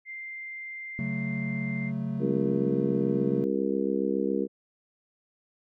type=tone; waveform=sine; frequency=2093 Hz; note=C7; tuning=in tune; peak=-36 dBFS; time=0.05-1.92 s; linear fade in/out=50 ms
type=chord; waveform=triangle; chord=F# minor; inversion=second; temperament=equal; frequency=138.59 / 185 / 220 Hz; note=C#3 / F#3 / A3; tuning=0 / 0 / 0 cents; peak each=-31 / -32 / -30 dBFS; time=0.99-3.44 s; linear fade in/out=0 ms
type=harmonic tone; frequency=67.2 Hz; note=C2; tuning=47 cents sharp; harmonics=3 / 4 / 5 / 6 / 7; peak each=-31 / -31 / -31 / -31 / -31 dBFS; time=2.19-4.48 s; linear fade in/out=50 ms
effects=none